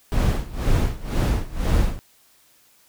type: noise with tremolo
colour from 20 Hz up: brown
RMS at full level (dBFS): -17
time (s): 0.12-1.99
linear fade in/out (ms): 0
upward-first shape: sine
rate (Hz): 2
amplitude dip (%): 90
effects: white hiss -57 dBFS RMS until 2.88 s